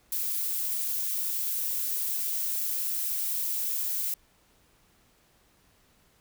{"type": "noise", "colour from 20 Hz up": "violet", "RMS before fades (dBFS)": -30, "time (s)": [0.12, 4.14], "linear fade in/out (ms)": 2, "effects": ["pink hiss -64 dBFS RMS until 6.2 s"]}